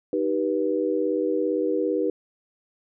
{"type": "chord", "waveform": "sine", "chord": "Eb augmented", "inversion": "none", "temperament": "just", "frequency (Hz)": [311.1, 388.9, 486.1], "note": ["Eb4", "G4", "B4"], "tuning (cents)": [0, -14, -28], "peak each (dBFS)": [-26, -26, -25], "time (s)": [0.13, 2.1], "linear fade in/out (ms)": 2, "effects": []}